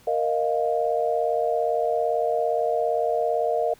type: chord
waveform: sine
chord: Bb suspended fourth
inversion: none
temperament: just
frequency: 466.2 / 621.6 / 699.2 Hz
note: Bb4 / Eb5 / F5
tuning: 0 / -2 / +2 cents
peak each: -25 dBFS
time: 0.07-3.74 s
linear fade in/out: 5 ms
effects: pink hiss -55 dBFS RMS until 3.79 s